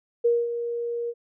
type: tone with ADSR envelope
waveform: sine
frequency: 472 Hz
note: A#4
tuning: 22 cents sharp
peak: -16 dBFS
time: 0.24-1.14 s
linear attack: 14 ms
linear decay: 220 ms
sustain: -10 dB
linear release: 47 ms
effects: none

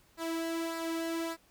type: tone with flanger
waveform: sawtooth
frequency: 329.6 Hz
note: E4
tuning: in tune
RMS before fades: -35 dBFS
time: 0.17-1.37 s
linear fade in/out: 50 ms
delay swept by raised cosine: 0.31 to 2.21 ms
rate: 1.7 Hz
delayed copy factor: -0.55
effects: pink hiss -65 dBFS RMS until 1.5 s

